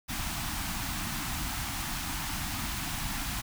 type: band-stop noise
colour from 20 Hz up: pink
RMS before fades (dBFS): -34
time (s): 0.08-3.42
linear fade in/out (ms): 20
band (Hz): 310 to 710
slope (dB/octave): 48
effects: none